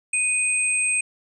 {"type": "tone pair together", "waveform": "sine", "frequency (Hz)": [2489, 8372], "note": ["D#7", "C9"], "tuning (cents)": [0, 0], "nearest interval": "octave + major sixth", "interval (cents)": 2100, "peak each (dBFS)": -22, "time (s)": [0.13, 1.01], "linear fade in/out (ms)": 5, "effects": []}